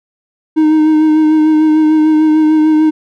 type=tone with vibrato; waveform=triangle; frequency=310.4 Hz; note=D#4; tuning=4 cents flat; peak=-4 dBFS; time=0.56-2.91 s; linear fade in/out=20 ms; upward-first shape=sine; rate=6.7 Hz; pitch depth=22 cents each way; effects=none